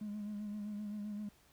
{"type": "tone with vibrato", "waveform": "triangle", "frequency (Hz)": 208.3, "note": "G#3", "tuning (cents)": 5, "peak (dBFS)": -36, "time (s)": [0.01, 1.29], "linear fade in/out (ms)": 5, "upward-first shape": "sine", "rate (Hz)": 7.7, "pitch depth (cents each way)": 37, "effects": ["tanh soft clip ceiling -35 dBFS", "pink hiss -67 dBFS RMS until 1.52 s"]}